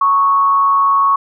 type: tone with frequency modulation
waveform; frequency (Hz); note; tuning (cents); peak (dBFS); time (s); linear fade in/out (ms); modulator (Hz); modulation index
sine; 1106; C#6; -4; -9; 0.01-1.16; 5; 184; 0.31
effects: none